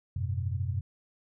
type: tone cluster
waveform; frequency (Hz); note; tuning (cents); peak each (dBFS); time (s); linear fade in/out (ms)
sine; 90.8 / 103.8 / 126.2; F#2 / G#2 / B2; -32 / 0 / +38; -31 / -35 / -34; 0.16-0.81; 5
effects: none